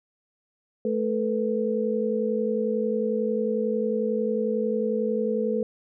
sine tone cluster, 217.8 / 440 / 491.1 Hz, A3 / A4 / B4, -17 / 0 / -10 cents, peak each -27 dBFS, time 0.85-5.63 s, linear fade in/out 2 ms, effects none

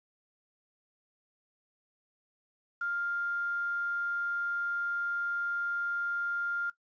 sine tone with quantisation, 1400 Hz, F6, 4 cents sharp, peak -30 dBFS, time 2.81-6.7 s, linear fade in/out 5 ms, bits 9, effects noise-tail reverb RT60 0.1 s tail -17 dB re dry + resampled to 16000 Hz

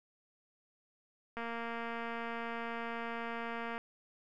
click train, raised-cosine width 0.5 ms, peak -26 dBFS, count 560, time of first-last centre 1.37-3.779 s, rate 232 Hz, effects none

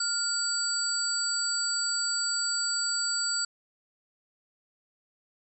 sine tone cluster, 1408 / 4631 / 7740 Hz, F6 / D8 / B8, +14 / -25 / -36 cents, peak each -33 / -29 / -31 dBFS, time 0-3.45 s, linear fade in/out 5 ms, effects none

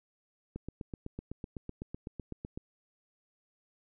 click train, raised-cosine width 3 ms, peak -26 dBFS, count 17, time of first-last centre 0.56-2.575 s, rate 7.94 Hz, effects none

